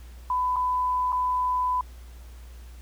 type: tone with dropouts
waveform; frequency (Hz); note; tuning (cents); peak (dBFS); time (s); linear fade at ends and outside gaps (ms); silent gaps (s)
sine; 1001; B5; +23; -22; 0.3-1.81; 2; 0.56-0.565 / 1.121-1.127
effects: added 60 Hz sine -41 dBFS peak until 2.81 s + pink hiss -55 dBFS RMS until 2.81 s